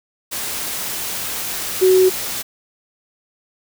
sine tone in noise, 372.9 Hz, F#4, 14 cents sharp, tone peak -9 dBFS, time 1.81-2.1 s, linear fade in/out 20 ms, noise white, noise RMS -25 dBFS, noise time 0.31-2.43 s, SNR +13 dB, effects none

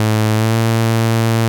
sawtooth tone with pitch glide, 108.7 to 113.58 Hz, A2 to A#2, -21 to -45 cents, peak -8 dBFS, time 0-1.48 s, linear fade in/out 0 ms, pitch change +76 cents, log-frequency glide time 0.34-0.55 s, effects none

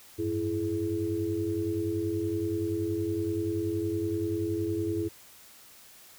sine tone cluster, 94.6 / 105.2 / 332.7 / 422 Hz, F#2 / G#2 / E4 / G#4, +39 / +23 / +16 / +28 cents, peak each -37 / -37 / -29 / -34 dBFS, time 0.18-5.09 s, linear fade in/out 20 ms, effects white hiss -53 dBFS RMS until 6.18 s

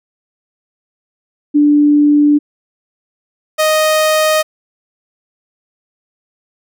sine / sawtooth tone pair in turn, 293.7 / 622.3 Hz, D4 / D#5, 0 / 0 cents, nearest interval octave + minor second, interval 1300 cents, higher second, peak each -6 dBFS, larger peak neither, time 1.54-2.39 / 3.58-4.43 s, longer neither, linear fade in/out 20 ms, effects none

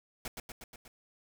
pink noise with echo, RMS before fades -39 dBFS, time 0.25-0.28 s, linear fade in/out 2 ms, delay 120 ms, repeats 5, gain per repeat -3 dB, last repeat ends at 0.88 s, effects none

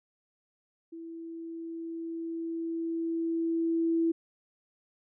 sine tone with level ramp, 330.5 Hz, E4, 5 cents sharp, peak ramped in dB -40 to -23 dBFS, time 0.92-4.12 s, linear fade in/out 10 ms, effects none

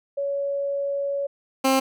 sine / 15% pulse tone pair in turn, 561 / 265.9 Hz, C#5 / C4, +21 / +28 cents, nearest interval octave + minor second, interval 1293 cents, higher first, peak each -23 / -11 dBFS, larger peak second, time 0.17-1.27 / 1.64-1.8 s, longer first, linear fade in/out 10 ms, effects none

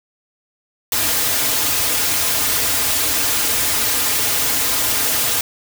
white noise with comb filter, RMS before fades -18 dBFS, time 0.92-5.41 s, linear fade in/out 2 ms, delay 5.3 ms, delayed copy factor -0.8, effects none

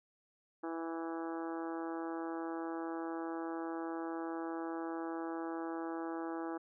harmonic tone, 164.81 Hz, E3, in tune, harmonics 2 / 3 / 4 / 5 / 6 / 7 / 8 / 9 / 10, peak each -39 / -47 / -49 / -46 / -52 / -51 / -52 / -55 / -57 dBFS, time 0.63-6.58 s, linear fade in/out 10 ms, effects none

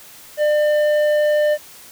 sine tone with tanh clipping, 599 Hz, D5, 34 cents sharp, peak -15 dBFS, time 0.37-1.58 s, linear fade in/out 50 ms, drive 9 dB, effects white hiss -42 dBFS RMS until 1.91 s

